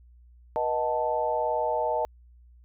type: chord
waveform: sine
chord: B dominant seventh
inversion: none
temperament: equal with one note detuned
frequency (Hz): 482.6 / 622.3 / 740 / 880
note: B4 / D#5 / F#5 / A5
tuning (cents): -40 / 0 / 0 / 0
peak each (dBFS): -31 / -28 / -34 / -28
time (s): 0.56-2.05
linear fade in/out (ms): 0
effects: added 60 Hz sine -51 dBFS peak until 2.64 s